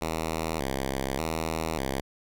5% pulse tone with vibrato, 73.42 Hz, D2, in tune, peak -17 dBFS, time 0.01-2.01 s, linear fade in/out 10 ms, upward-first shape square, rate 0.85 Hz, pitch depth 160 cents each way, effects none

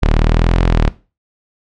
sawtooth linear two-way sweep, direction up then down, 36.71 to 43.65 to 36.71 Hz, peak -6 dBFS, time 0.02-0.89 s, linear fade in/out 10 ms, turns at 0.64 s, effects noise-tail reverb RT60 0.3 s tail -18 dB re dry + low-pass 4000 Hz 12 dB/octave

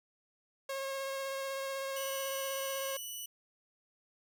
sawtooth tone with vibrato, 542 Hz, C#5, 39 cents flat, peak -32 dBFS, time 0.69-2.97 s, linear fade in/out 5 ms, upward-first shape triangle, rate 16 Hz, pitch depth 17 cents each way
10% pulse tone, 2960 Hz, F#7, in tune, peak -32 dBFS, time 1.96-3.26 s, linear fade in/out 5 ms
effects none

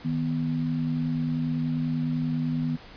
sine tone pair together, 156.66 / 246.9 Hz, D#3 / B3, +12 / 0 cents, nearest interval minor sixth, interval 788 cents, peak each -27 dBFS, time 0.04-2.77 s, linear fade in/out 20 ms, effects pink hiss -47 dBFS RMS until 2.96 s + resampled to 11025 Hz

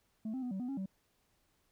sine tone with pitch steps, 218.7 / 261.1 / 247.6 / 190.9 / 247.7 / 273.5 / 191.4 Hz, A3 / C4 / B3 / G3 / B3 / C#4 / G3, -10 / -3 / +5 / -46 / +5 / -23 / -41 cents, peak -33 dBFS, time 0.25-0.859 s, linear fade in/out 5 ms, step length 87 ms, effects tanh soft clip ceiling -35 dBFS + pink hiss -75 dBFS RMS until 1.71 s

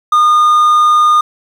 triangle tone, 1220 Hz, D#6, 34 cents flat, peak -4 dBFS, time 0.12-1.21 s, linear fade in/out 5 ms, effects 7-bit

